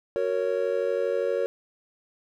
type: chord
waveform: triangle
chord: F# major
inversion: none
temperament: just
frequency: 370 / 462.5 / 555 Hz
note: F#4 / A#4 / C#5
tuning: 0 / -14 / +2 cents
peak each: -29 / -25 / -25 dBFS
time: 0.16-1.46 s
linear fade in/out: 0 ms
effects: none